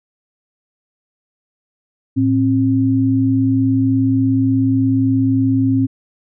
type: tone pair together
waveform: sine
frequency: 110.4 / 266.9 Hz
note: A2 / C4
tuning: +6 / +35 cents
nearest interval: octave + minor third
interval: 1529 cents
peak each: -17 / -13 dBFS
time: 2.16-5.87 s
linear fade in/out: 20 ms
effects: none